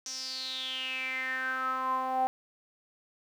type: tone with band-pass filter sweep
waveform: sawtooth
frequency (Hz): 260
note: C4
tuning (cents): -11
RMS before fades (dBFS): -33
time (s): 0.06-2.27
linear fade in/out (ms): 0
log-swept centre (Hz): 5900 to 750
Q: 8.6
effects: 10-bit